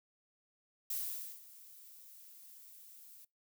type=noise with ADSR envelope; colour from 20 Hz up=violet; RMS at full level=-37 dBFS; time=0.9-3.25 s; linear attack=4 ms; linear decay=490 ms; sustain=-19 dB; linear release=6 ms; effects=noise-tail reverb RT60 0.2 s tail -23 dB re dry